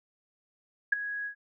sine tone with ADSR envelope, 1662 Hz, G#6, 1 cent sharp, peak -17 dBFS, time 0.92-1.35 s, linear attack 8 ms, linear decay 11 ms, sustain -15 dB, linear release 93 ms, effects none

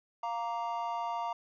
triangle chord, Bb major, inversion second, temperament just, 699.2 / 932.3 / 1165.4 Hz, F5 / Bb5 / D6, +2 / 0 / -14 cents, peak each -35 / -33 / -39 dBFS, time 0.23-1.33 s, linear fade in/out 5 ms, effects resampled to 16000 Hz

